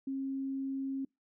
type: tone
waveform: sine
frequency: 270 Hz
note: C#4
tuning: 45 cents flat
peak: -33 dBFS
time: 0.07-1.05 s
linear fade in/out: 5 ms
effects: noise-tail reverb RT60 0.2 s tail -26 dB re dry